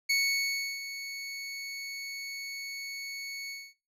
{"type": "tone with ADSR envelope", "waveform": "25% pulse", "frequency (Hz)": 2216, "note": "C#7", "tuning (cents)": -1, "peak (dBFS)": -20, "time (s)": [0.09, 3.74], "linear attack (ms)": 12, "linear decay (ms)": 690, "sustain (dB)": -13, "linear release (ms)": 240, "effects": ["noise-tail reverb RT60 0.3 s tail -20 dB re dry", "low-pass 12000 Hz 12 dB/octave"]}